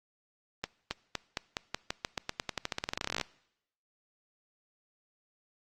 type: accelerating click train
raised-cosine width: 0.2 ms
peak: -14 dBFS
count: 30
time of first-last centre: 0.64-3.213 s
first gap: 270 ms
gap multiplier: 0.9
effects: noise-tail reverb RT60 0.8 s tail -22 dB re dry + Opus 24 kbps